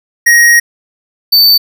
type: tone pair in turn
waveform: square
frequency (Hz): 1883 / 4552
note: A#6 / C#8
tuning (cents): +17 / +45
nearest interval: octave + minor third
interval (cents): 1528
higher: second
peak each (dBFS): -4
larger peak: neither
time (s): 0.26-0.6 / 1.32-1.58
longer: first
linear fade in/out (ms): 10
effects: none